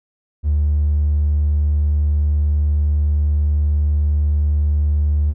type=tone; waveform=triangle; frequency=74.2 Hz; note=D2; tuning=18 cents sharp; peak=-10 dBFS; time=0.43-5.34 s; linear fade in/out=50 ms; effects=tanh soft clip ceiling -10 dBFS